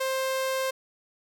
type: tone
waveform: sawtooth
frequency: 527 Hz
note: C5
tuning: 12 cents sharp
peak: -22 dBFS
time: 0-0.71 s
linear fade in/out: 10 ms
effects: none